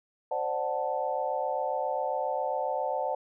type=chord; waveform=sine; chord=D dominant seventh; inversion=third; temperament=equal with one note detuned; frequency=523.3 / 590.7 / 740 / 880 Hz; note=C5 / D5 / F#5 / A5; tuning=0 / +10 / 0 / 0 cents; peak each=-33 dBFS; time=0.31-3.15 s; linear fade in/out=5 ms; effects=none